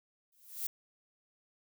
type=noise with exponential growth; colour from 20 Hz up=violet; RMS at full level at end=-33 dBFS; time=0.32-0.67 s; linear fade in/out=5 ms; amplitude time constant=75 ms; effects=none